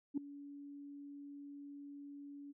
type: tone with ADSR envelope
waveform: sine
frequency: 284.6 Hz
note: C#4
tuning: 46 cents sharp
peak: -30 dBFS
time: 0.14-2.53 s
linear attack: 35 ms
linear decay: 4 ms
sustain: -18 dB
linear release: 26 ms
effects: tanh soft clip ceiling -27 dBFS